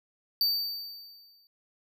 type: tone with exponential decay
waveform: square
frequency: 4608 Hz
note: D8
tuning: 34 cents flat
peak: -22 dBFS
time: 0.41-1.47 s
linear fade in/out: 1 ms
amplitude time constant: 230 ms
effects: none